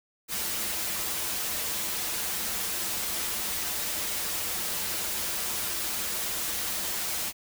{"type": "noise with comb filter", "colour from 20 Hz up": "white", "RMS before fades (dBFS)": -31, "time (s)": [0.28, 7.33], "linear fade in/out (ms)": 50, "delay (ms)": 7.4, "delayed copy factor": -0.55, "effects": []}